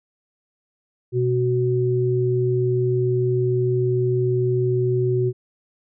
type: tone pair together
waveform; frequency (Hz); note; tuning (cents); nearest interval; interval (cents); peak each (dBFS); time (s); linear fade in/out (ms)
sine; 124.5 / 371.1; B2 / F#4; +14 / +5; octave + perfect fifth; 1891; -20; 1.12-5.33; 50
effects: none